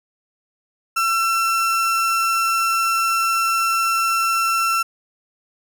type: tone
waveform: 35% pulse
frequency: 1346 Hz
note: E6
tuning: 36 cents sharp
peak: -15 dBFS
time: 0.96-4.83 s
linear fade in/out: 10 ms
effects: none